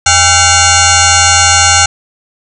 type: tone with frequency modulation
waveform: sine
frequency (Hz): 2794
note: F7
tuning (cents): 0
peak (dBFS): -4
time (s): 0.06-1.86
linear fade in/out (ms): 5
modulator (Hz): 720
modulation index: 6.6
effects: none